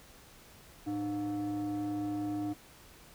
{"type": "tone with frequency modulation", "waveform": "sine", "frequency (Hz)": 302.4, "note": "D#4", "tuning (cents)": -49, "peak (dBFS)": -30, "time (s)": [0.86, 2.54], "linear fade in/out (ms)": 20, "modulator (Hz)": 413, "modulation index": 0.54, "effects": ["tanh soft clip ceiling -30 dBFS", "pink hiss -56 dBFS RMS until 3.14 s"]}